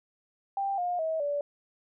sine tone with pitch steps, 789 / 711.1 / 640.9 / 577.6 Hz, G5 / F5 / E5 / D5, +11 / +31 / -49 / -29 cents, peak -27 dBFS, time 0.57-1.41 s, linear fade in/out 2 ms, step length 210 ms, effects none

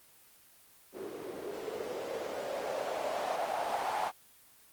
violet noise with low-pass filter sweep, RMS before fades -36 dBFS, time 0.92-4.12 s, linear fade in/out 50 ms, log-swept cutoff 360 to 830 Hz, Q 4.1, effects white hiss -60 dBFS RMS until 4.72 s + Opus 24 kbps

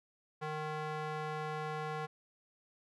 square tone with band-pass filter, 154 Hz, D#3, 17 cents flat, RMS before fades -39 dBFS, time 0.41-2.07 s, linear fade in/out 20 ms, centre 990 Hz, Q 0.88, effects none

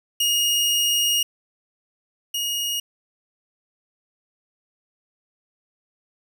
sawtooth tone pair in turn, 2863 / 2873 Hz, F7 / F7, +42 / +48 cents, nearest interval unison, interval 6 cents, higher second, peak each -15 / -20 dBFS, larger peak first, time 0.2-1.23 / 2.34-2.8 s, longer first, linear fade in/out 5 ms, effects none

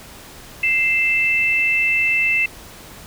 sine tone pair together, 2093 / 2653 Hz, C7 / E7, 0 / +10 cents, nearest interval major third, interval 410 cents, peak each -20 / -16 dBFS, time 0.63-2.46 s, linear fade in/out 5 ms, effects pink hiss -40 dBFS RMS until 3.06 s

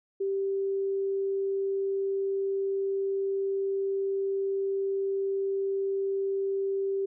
sine tone, 391.1 Hz, G4, 4 cents flat, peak -26 dBFS, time 0.2-7.06 s, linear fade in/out 10 ms, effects none

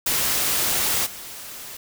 white noise with level steps, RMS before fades -22 / -37 dBFS, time 0.06-1.77 s, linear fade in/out 5 ms, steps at 1.05 s, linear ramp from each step 20 ms, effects none

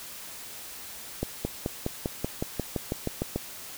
accelerating click train, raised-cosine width 2 ms, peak -14 dBFS, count 13, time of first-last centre 1.23-3.36 s, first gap 220 ms, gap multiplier 0.96, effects white hiss -42 dBFS RMS until 3.77 s

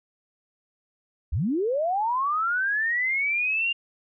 sine linear sweep, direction up, 53 to 2812 Hz, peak -22 dBFS, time 1.32-3.73 s, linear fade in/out 10 ms, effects none

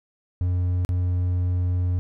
triangle tone with dropouts, 89.6 Hz, F2, 45 cents sharp, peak -18 dBFS, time 0.41-1.99 s, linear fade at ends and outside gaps 0 ms, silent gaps 0.849-0.891 s, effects none

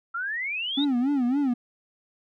sine exponential sweep, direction up, 1335 to 3894 Hz, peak -27 dBFS, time 0.14-0.85 s, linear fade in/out 10 ms
triangle tone with vibrato, 264.1 Hz, C4, 16 cents sharp, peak -19 dBFS, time 0.77-1.54 s, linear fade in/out 10 ms, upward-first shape sine, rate 3.6 Hz, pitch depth 170 cents each way
effects none

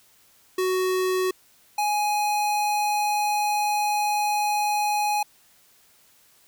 square tone pair in turn, 371.5 / 834 Hz, F#4 / G#5, +7 / +7 cents, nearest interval octave + major second, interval 1400 cents, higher second, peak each -22 dBFS, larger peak neither, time 0.58-1.31 / 1.78-5.23 s, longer second, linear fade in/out 5 ms, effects white hiss -58 dBFS RMS until 6.47 s

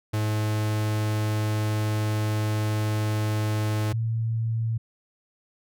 45% pulse / sine tone pair in turn, 107 / 113.36 Hz, A2 / A#2, -48 / -48 cents, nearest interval minor second, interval 100 cents, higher second, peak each -23 dBFS, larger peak neither, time 0.13-3.93 / 3.93-4.78 s, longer first, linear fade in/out 10 ms, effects none

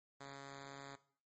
5% pulse tone, 138.59 Hz, C#3, in tune, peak -38 dBFS, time 0.2-0.96 s, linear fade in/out 10 ms, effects noise-tail reverb RT60 0.5 s tail -17 dB re dry + MP3 32 kbps

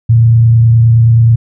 sine tone with frequency modulation, 115.1 Hz, A#2, 22 cents flat, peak -3 dBFS, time 0.09-1.36 s, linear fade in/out 10 ms, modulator 29.5 Hz, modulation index 0.26, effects none

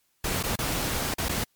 pink noise with dropouts, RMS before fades -28 dBFS, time 0.24-1.44 s, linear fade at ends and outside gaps 5 ms, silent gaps 0.429-0.436 / 0.558-0.588 / 1.141-1.182 / 1.286-1.292 s, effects white hiss -70 dBFS RMS until 1.55 s + MP3 96 kbps

